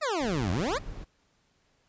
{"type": "exponential two-way sweep", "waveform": "20% pulse", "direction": "down then up", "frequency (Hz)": [659.3, 82.41, 659.3], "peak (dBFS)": -22, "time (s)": [0.01, 0.79], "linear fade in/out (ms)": 20, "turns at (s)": 0.51}
{"type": "noise", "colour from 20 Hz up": "brown", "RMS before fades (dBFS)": -40, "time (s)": [0.2, 1.05], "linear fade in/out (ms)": 20}
{"effects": ["pink hiss -69 dBFS RMS until 1.88 s", "resampled to 16000 Hz"]}